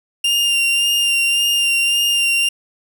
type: tone with vibrato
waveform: 40% pulse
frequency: 2794 Hz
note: F7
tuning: in tune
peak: -13 dBFS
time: 0.24-2.49 s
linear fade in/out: 5 ms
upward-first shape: sine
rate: 1.8 Hz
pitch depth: 20 cents each way
effects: none